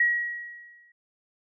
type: tone with exponential decay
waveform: sine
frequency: 1908 Hz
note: A#6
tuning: 40 cents sharp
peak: -17 dBFS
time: 0-0.92 s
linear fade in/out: 5 ms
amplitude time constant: 200 ms
effects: none